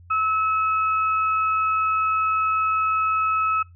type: tone pair together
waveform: sine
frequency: 1297.4 / 2571 Hz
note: E6 / E7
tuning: -28 / -44 cents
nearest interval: octave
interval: 1184 cents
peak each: -19 / -30 dBFS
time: 0.1-3.63 s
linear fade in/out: 10 ms
effects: noise-tail reverb RT60 0.2 s tail -22 dB re dry + added 87 Hz sine -45 dBFS peak until 3.75 s